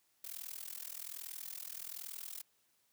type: noise with amplitude modulation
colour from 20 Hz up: blue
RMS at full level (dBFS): -42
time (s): 0.24-2.42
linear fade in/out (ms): 5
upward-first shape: sine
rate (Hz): 41.2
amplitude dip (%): 95
effects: white hiss -75 dBFS RMS until 2.92 s + high-pass 60 Hz 12 dB/octave